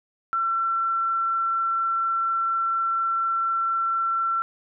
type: tone with frequency modulation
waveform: sine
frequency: 1350 Hz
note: E6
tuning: 41 cents sharp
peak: -21 dBFS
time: 0.33-4.42 s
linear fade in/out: 0 ms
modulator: 24.2 Hz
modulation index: 0.45
effects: none